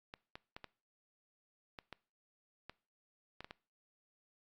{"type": "clicks", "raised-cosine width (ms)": 0.3, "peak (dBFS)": -30, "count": 10, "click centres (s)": [0.139, 0.355, 0.565, 0.643, 1.788, 1.927, 2.696, 3.406, 3.445, 3.509], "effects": ["noise-tail reverb RT60 0.4 s tail -22 dB re dry", "Opus 48 kbps"]}